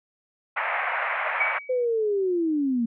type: band-pass noise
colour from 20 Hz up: white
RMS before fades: -27 dBFS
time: 0.56-1.59 s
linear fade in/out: 10 ms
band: 580 to 2300 Hz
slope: 48 dB/octave
type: tone with exponential decay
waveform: sine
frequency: 2271 Hz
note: C#7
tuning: 41 cents sharp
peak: -19 dBFS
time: 1.4-1.85 s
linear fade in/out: 5 ms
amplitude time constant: 96 ms
type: linear sweep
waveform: sine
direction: down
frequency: 516 to 224.7 Hz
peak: -21 dBFS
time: 1.69-2.86 s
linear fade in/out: 10 ms
effects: none